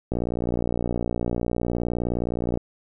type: click train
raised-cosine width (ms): 2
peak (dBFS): -12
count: 147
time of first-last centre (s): 0.12-2.574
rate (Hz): 59.5
effects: none